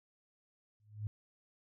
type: tone with exponential growth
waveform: sine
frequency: 105.6 Hz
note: G#2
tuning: 29 cents sharp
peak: -32 dBFS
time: 0.8-1.07 s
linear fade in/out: 0 ms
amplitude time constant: 58 ms
effects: none